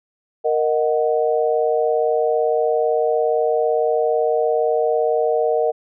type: chord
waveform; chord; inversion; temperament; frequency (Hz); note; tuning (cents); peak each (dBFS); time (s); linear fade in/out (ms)
sine; D# minor; second; equal; 466.2 / 622.3 / 740; A#4 / D#5 / F#5; 0 / 0 / 0; -18 / -20 / -23; 0.44-5.72; 20
effects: none